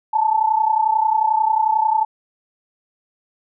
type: tone pair together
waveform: sine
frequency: 867 / 898.2 Hz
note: A5 / A5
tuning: -26 / +35 cents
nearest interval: minor second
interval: 61 cents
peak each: -16 / -19 dBFS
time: 0.13-2.05 s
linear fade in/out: 10 ms
effects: none